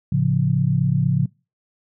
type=chord; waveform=sine; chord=A augmented; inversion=none; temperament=equal; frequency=110 / 138.59 / 174.61 Hz; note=A2 / C#3 / E#3; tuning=0 / 0 / 0 cents; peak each=-23 / -18 / -21 dBFS; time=0.12-1.26 s; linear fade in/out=5 ms; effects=noise-tail reverb RT60 0.3 s tail -25 dB re dry